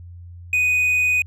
triangle tone, 2489 Hz, D#7, in tune, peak -14 dBFS, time 0.53-1.22 s, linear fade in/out 2 ms, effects added 87 Hz sine -36 dBFS peak until 1.26 s

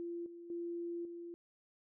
sine tone with level steps, 342.9 Hz, F4, 32 cents flat, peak -39 / -48 / -38 / -44 dBFS, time 0-1.34 s, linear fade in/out 0 ms, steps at 0.26 / 0.5 / 1.05 s, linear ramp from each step 2 ms, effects none

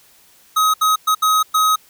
square tone bursts at uneven times, 1266 Hz, D#6, 30 cents sharp, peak -13 dBFS, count 5, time 0.56-0.74 / 0.81-0.96 / 1.07-1.15 / 1.22-1.43 / 1.54-1.76 s, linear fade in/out 10 ms, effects white hiss -51 dBFS RMS until 1.89 s

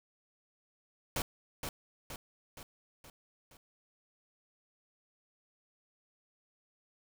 pink noise with echo, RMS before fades -34 dBFS, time 1.16-1.22 s, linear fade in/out 2 ms, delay 470 ms, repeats 5, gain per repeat -5 dB, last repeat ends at 3.57 s, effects none

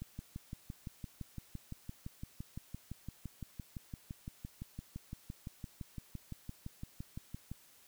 click train, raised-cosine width 5 ms, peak -30 dBFS, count 45, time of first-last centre 0.02-7.516 s, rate 5.87 Hz, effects white hiss -63 dBFS RMS until 7.87 s

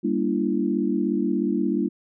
sine tone cluster, 198.8 / 235.5 / 292.3 / 338.3 Hz, G3 / A#3 / D4 / E4, +25 / +18 / -8 / +45 cents, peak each -26 dBFS, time 0.03-1.89 s, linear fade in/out 20 ms, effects none

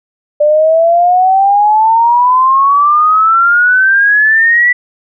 sine exponential sweep, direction up, 589 to 1975.5 Hz, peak -5 dBFS, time 0.4-4.73 s, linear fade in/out 10 ms, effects none

